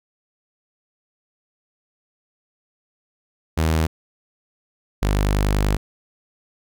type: tone pair in turn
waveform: sawtooth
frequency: 79.8 / 50.27 Hz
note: D#2 / G1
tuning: +44 / +44 cents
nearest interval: minor sixth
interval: 800 cents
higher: first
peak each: -13 dBFS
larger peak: neither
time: 3.57-3.87 / 5.02-5.77 s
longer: second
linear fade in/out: 10 ms
effects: none